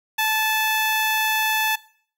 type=tone with notch filter; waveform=10% pulse; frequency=872 Hz; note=A5; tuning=16 cents flat; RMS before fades=-21 dBFS; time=0.18-1.76 s; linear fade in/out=10 ms; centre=4800 Hz; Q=1.8; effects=noise-tail reverb RT60 0.5 s tail -19 dB re dry